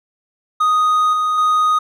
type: tone with level steps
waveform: triangle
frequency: 1244.5 Hz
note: D#6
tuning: in tune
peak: -10 / -13 / -10 dBFS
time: 0.6-1.79 s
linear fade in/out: 10 ms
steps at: 1.13 / 1.38 s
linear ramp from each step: 2 ms
effects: none